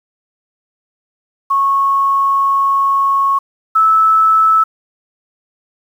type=tone pair in turn; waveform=sine; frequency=1100 / 1308.1 Hz; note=C#6 / E6; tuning=-14 / -14 cents; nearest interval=minor third; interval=300 cents; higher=second; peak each=-10 / -7 dBFS; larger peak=second; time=1.5-3.39 / 3.75-4.64 s; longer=first; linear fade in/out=10 ms; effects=7-bit